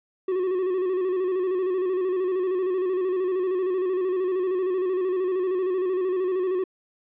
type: tone with vibrato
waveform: triangle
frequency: 370 Hz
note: F#4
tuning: in tune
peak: -20 dBFS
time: 0.28-6.64 s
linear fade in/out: 5 ms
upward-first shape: square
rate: 13 Hz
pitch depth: 45 cents each way
effects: resampled to 8000 Hz + 10-bit